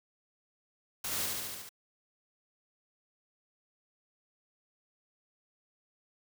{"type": "noise with echo", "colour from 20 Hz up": "white", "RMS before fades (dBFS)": -36, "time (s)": [1.04, 1.26], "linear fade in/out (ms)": 5, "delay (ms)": 72, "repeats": 6, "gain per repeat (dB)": -2, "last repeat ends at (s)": 1.692, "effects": []}